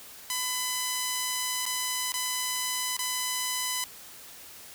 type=tone with dropouts; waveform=5% pulse; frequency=1005 Hz; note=B5; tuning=30 cents sharp; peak=-16 dBFS; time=0.3-3.84 s; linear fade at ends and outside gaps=1 ms; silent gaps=1.655-1.663 / 2.12-2.14 / 2.967-2.991 s; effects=white hiss -47 dBFS RMS until 4.74 s